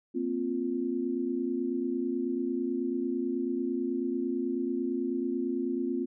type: chord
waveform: sine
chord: Bb suspended second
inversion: none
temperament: just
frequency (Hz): 233.1 / 262.2 / 349.6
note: Bb3 / C4 / F4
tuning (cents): 0 / +4 / +2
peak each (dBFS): -35 / -31 / -32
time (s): 0.14-6.06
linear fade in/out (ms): 20
effects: none